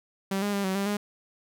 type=tone with pitch steps; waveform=sawtooth; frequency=194.2 / 204.3 / 199.6 / 189.2 / 198.2 / 205.9 Hz; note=G3 / G#3 / G3 / F#3 / G3 / G#3; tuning=-16 / -28 / +32 / +39 / +19 / -15 cents; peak=-22 dBFS; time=0.31-0.97 s; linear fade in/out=5 ms; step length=110 ms; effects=none